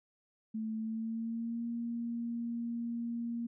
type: tone with pitch glide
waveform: sine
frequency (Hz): 220 to 234.4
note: A3 to A#3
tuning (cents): 0 to +10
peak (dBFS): -34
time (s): 0.54-3.47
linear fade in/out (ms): 10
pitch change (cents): +110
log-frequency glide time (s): 0.76-1.66
effects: none